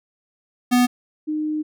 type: tone pair in turn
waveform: square / sine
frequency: 246.9 / 306.3 Hz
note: B3 / D#4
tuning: 0 / -27 cents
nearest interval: major third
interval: 373 cents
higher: second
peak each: -14 / -21 dBFS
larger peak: first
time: 0.71-0.87 / 1.27-1.63 s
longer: second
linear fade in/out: 20 ms
effects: none